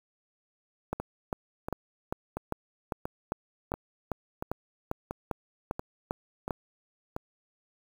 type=two click trains; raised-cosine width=1 ms; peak=-19 / -16 dBFS; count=10 / 15; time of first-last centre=1-7.164 / 0.93-6.508 s; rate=1.46 / 2.51 Hz; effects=7-bit